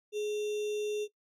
sine tone with sample-and-hold, 420 Hz, G#4, 19 cents sharp, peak -30 dBFS, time 0.12-1.08 s, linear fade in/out 50 ms, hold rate 3150 Hz, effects noise-tail reverb RT60 0.1 s tail -18 dB re dry + low-pass 10000 Hz 12 dB/octave

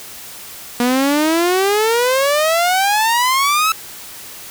sawtooth exponential sweep, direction up, 238.9 to 1318.5 Hz, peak -9 dBFS, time 0.8-3.72 s, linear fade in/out 2 ms, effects white hiss -34 dBFS RMS until 4.5 s

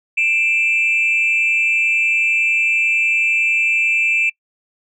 sine tone pair together, 2368 / 2637 Hz, D7 / E7, +14 / 0 cents, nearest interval major second, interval 186 cents, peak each -15 dBFS, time 0.17-4.3 s, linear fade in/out 10 ms, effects noise-tail reverb RT60 0.1 s tail -25 dB re dry + tanh soft clip ceiling -8 dBFS

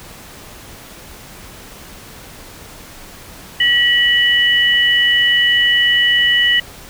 sine tone pair together, 1924.4 / 2961 Hz, B6 / F#7, -45 / +1 cents, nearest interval perfect fifth, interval 746 cents, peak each -13 dBFS, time 3.6-6.6 s, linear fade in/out 5 ms, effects pink hiss -37 dBFS RMS until 6.89 s

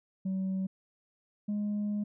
sine tone pair in turn, 190 / 207.4 Hz, F#3 / G#3, +46 / -2 cents, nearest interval major second, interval 152 cents, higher second, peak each -27 dBFS, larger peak neither, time 0.25-0.67 / 1.48-2.04 s, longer second, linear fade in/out 10 ms, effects tanh soft clip ceiling -28 dBFS

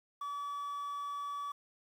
triangle tone with quantisation, 1145 Hz, D6, 44 cents flat, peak -35 dBFS, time 0.21-1.52 s, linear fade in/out 5 ms, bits 10, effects none

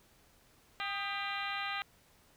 harmonic tone with a mistuned harmonic, 397.7 Hz, G4, 25 cents sharp, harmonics 2 / 3 / 4 / 5 / 6 / 7 / 8 / 9 / 10, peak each -42 / -41 / -43 / -42 / -43 / -45 / -46 / -50 / -47 dBFS, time 0.8-1.82 s, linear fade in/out 0 ms, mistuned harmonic 3, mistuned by +62 cents, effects pink hiss -65 dBFS RMS until 2.36 s

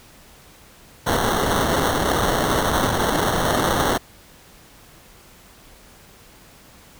white noise with sample-and-hold, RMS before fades -20 dBFS, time 1.06-3.98 s, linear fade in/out 10 ms, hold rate 2450 Hz, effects pink hiss -48 dBFS RMS until 6.99 s

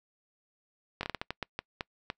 slowing click train, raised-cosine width 0.3 ms, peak -17 dBFS, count 11, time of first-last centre 1.01-2.101 s, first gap 21 ms, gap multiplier 1.34, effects noise-tail reverb RT60 0.1 s tail -26 dB re dry

